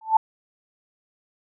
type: tone with exponential growth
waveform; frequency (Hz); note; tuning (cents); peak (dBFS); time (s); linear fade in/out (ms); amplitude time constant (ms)
sine; 881; A5; +2; -9; 0.01-0.17; 5; 33
effects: none